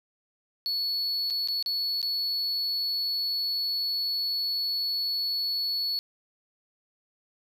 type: tone with dropouts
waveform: triangle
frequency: 4408 Hz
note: C#8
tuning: 11 cents flat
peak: -25 dBFS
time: 0.66-5.99 s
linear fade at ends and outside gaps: 0 ms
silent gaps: 1.301-1.306 / 1.475-1.485 / 1.626-1.661 / 2.016-2.028 s
effects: none